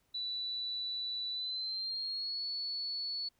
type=tone with pitch glide; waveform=sine; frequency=3961 to 4420 Hz; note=B7 to C#8; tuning=+4 to -6 cents; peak=-35 dBFS; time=0.14-3.29 s; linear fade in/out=10 ms; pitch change=+190 cents; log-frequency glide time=1.31-2.46 s; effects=pink hiss -75 dBFS RMS until 3.39 s